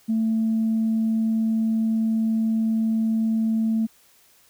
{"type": "tone", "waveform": "sine", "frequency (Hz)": 222.7, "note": "A3", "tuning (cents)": 21, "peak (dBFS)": -18, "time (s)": [0.08, 3.87], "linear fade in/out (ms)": 20, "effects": ["tanh soft clip ceiling -15 dBFS", "white hiss -57 dBFS RMS until 4.49 s"]}